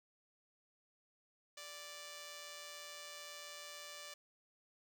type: tone with amplitude modulation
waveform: 5% pulse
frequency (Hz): 587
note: D5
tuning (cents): -1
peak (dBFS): -35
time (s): 1.57-4.14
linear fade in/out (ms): 5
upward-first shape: sine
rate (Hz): 166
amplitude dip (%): 45
effects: none